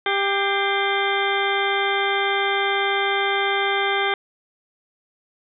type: harmonic tone with a mistuned harmonic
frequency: 396.3 Hz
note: G4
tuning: 19 cents sharp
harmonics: 1 / 2 / 3 / 4 / 5 / 6 / 8 / 9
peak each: -25 / -25 / -28 / -26 / -26 / -33 / -29 / -31 dBFS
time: 0.06-4.14 s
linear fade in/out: 2 ms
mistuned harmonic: 5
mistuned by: +75 cents
effects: none